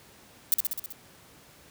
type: noise with echo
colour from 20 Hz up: violet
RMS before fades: -21 dBFS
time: 0.52-0.54 s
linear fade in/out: 0 ms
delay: 64 ms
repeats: 6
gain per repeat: -3 dB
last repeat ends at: 0.924 s
effects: pink hiss -54 dBFS RMS until 1.7 s + high-pass 80 Hz 12 dB/octave